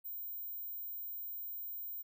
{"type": "tone", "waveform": "sine", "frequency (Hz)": 15140, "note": "A#9", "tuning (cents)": 26, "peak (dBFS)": -40, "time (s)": [0.04, 2.03], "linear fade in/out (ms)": 20, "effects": []}